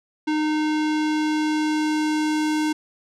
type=tone with low-pass filter sweep; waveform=square; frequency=306.8 Hz; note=D#4; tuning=24 cents flat; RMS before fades=-22 dBFS; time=0.27-2.73 s; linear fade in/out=10 ms; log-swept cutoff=4000 to 8500 Hz; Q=0.79; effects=none